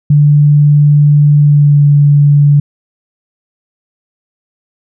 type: tone with pitch glide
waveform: sine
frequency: 146.83 to 144.72 Hz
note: D3 to D3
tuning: 0 to -25 cents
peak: -3 dBFS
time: 0.1-2.6 s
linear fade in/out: 5 ms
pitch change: -25 cents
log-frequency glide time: 1.39-1.82 s
effects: none